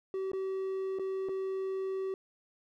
triangle tone with dropouts, 382.5 Hz, G4, 42 cents flat, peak -30 dBFS, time 0.14-2.14 s, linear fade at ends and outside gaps 1 ms, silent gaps 0.317-0.333 / 0.987-0.995 / 1.287-1.292 s, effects none

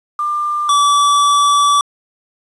sine / square tone pair in turn, 1194 / 1153.3 Hz, D6 / D6, +28 / -32 cents, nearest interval minor second, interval 60 cents, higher first, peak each -15 / -10 dBFS, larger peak second, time 0.19-0.69 / 0.69-1.81 s, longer second, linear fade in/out 2 ms, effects resampled to 24000 Hz + 7-bit

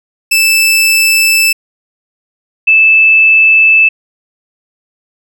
sawtooth / sine tone pair in turn, 2637 / 2628 Hz, E7 / E7, 0 / -6 cents, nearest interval unison, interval 6 cents, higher first, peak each -3 dBFS, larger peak neither, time 0.31-1.53 / 2.67-3.89 s, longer neither, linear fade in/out 10 ms, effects none

